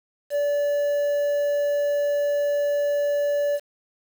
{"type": "tone with quantisation", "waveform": "triangle", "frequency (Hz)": 578, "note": "D5", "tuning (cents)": -28, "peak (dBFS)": -18, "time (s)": [0.3, 3.6], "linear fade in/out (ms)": 50, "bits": 7, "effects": []}